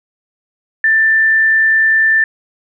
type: tone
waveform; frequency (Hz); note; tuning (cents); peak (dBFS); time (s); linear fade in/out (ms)
sine; 1775; A6; +15; -8; 0.84-2.24; 2
effects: none